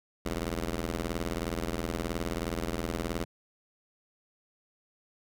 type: ring-modulated tone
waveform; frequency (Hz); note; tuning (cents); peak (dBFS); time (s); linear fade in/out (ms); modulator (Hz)
10% pulse; 83; E2; +12; -20; 0.25-3.25; 10; 134
effects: none